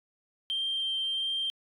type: tone with vibrato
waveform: sine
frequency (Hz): 3157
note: G7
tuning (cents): +12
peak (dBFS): -27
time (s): 0.5-1.5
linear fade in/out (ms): 0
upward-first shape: triangle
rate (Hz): 1.5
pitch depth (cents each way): 9
effects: tanh soft clip ceiling -24 dBFS

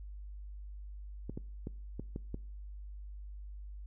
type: clicks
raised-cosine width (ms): 3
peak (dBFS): -26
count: 6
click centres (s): 1.296 / 1.375 / 1.671 / 1.996 / 2.161 / 2.344
effects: noise-tail reverb RT60 0.5 s tail -23 dB re dry + added 50 Hz sine -43 dBFS peak until 3.86 s

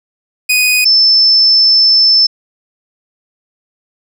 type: tone pair in turn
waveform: sawtooth / sine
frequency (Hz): 2489 / 5284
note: D#7 / E8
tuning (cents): 0 / +3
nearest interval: octave + minor second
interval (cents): 1303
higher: second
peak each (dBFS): -5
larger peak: neither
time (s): 0.49-0.85 / 0.85-2.27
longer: second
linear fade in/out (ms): 10
effects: none

